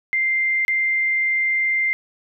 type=tone with dropouts; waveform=sine; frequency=2093 Hz; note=C7; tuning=in tune; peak=-17 dBFS; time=0.13-1.93 s; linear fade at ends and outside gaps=0 ms; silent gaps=0.65-0.681 s; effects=none